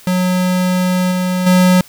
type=tone with level steps; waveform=square; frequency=182.5 Hz; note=F#3; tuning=24 cents flat; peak=-13 / -15 / -8 dBFS; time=0.07-1.81 s; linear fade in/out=2 ms; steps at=1.11 / 1.46 s; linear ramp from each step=10 ms; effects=white hiss -42 dBFS RMS until 1.88 s